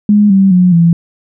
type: tone with pitch steps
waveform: sine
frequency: 207.6 / 193.7 / 180.73 / 168.62 Hz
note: G#3 / G3 / F#3 / E3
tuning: 0 / -20 / -40 / +40 cents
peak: -4 dBFS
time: 0.09-0.93 s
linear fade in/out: 2 ms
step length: 210 ms
effects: none